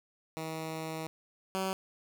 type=tone pair in turn; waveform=10% pulse; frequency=159.7 / 190.26 Hz; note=D#3 / F#3; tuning=+45 / +49 cents; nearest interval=minor third; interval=304 cents; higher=second; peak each=-28 / -23 dBFS; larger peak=second; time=0.37-1.07 / 1.55-1.73 s; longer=first; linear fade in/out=0 ms; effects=none